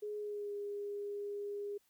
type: tone with pitch glide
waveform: sine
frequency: 418.9 to 407.9 Hz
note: G#4 to G#4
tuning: +15 to -31 cents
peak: -38 dBFS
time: 0.02-1.78 s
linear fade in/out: 10 ms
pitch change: -46 cents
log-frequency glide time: 0.18-0.53 s
effects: white hiss -74 dBFS RMS until 1.89 s